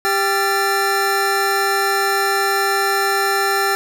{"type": "tone cluster", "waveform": "square", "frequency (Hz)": [395.8, 789, 1363, 1758], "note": ["G4", "G5", "F6", "A6"], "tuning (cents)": [17, 11, -43, -2], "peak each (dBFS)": -22, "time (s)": [0.05, 3.75], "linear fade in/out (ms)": 0, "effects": []}